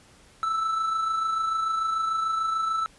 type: tone with amplitude modulation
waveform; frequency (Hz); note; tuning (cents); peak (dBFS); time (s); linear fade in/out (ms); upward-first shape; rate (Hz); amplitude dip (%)
triangle; 1318.5; E6; 0; -20; 0.43-2.86; 0; sine; 26.8; 40
effects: pink hiss -55 dBFS RMS until 2.98 s + resampled to 24000 Hz